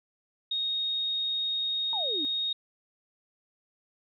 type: tone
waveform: sine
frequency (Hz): 3729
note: A#7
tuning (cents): 0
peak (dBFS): -27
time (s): 0.51-2.53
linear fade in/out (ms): 5
type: exponential sweep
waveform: sine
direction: down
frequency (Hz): 936 to 269.6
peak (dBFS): -34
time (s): 1.93-2.25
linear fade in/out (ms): 0
effects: none